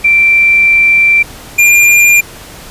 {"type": "tone pair in turn", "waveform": ["sine", "square"], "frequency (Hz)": [2349, 2398], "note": ["D7", "D7"], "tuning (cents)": [0, 36], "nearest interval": "unison", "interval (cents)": 36, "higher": "second", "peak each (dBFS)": -4, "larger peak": "neither", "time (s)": [[0.04, 1.23], [1.58, 2.21]], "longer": "first", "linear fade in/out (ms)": 10, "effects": ["pink hiss -31 dBFS RMS until 2.7 s", "resampled to 32000 Hz"]}